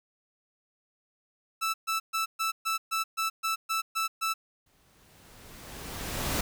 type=tone bursts; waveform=sawtooth; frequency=1318.5 Hz; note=E6; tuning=in tune; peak=-23 dBFS; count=11; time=1.61-4.34 s; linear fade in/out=20 ms; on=130 ms; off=130 ms
type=noise with exponential growth; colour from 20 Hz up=pink; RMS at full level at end=-28 dBFS; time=4.66-6.41 s; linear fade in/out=5 ms; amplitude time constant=380 ms
effects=none